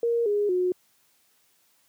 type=tone with pitch steps; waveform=sine; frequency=468.2 / 412.3 / 363.1 Hz; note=A#4 / G#4 / F#4; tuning=+8 / -13 / -33 cents; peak=-21 dBFS; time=0.03-0.72 s; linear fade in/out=2 ms; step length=230 ms; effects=white hiss -65 dBFS RMS until 1.88 s + high-pass 100 Hz 12 dB/octave